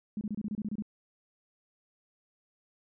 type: tone bursts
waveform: sine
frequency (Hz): 210.3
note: G#3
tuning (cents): +22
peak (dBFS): -31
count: 10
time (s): 0.17-0.823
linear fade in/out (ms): 2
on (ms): 41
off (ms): 27
effects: none